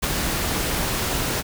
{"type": "noise with ADSR envelope", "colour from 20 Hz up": "pink", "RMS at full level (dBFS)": -20, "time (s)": [0.02, 1.43], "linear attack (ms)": 20, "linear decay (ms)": 11, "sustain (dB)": -4, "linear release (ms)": 37, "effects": []}